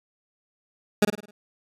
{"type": "tone with echo", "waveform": "20% pulse", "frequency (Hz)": 207.7, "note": "G#3", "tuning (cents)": 0, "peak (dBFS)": -10, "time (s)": [1.02, 1.05], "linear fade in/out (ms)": 5, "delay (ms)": 52, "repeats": 5, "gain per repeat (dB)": -7, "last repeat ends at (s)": 1.31, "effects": ["resampled to 32000 Hz"]}